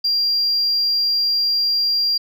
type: tone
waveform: sine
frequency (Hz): 4765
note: D8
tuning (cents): +24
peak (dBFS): -14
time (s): 0.04-2.18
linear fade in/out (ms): 10
effects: tanh soft clip ceiling -13 dBFS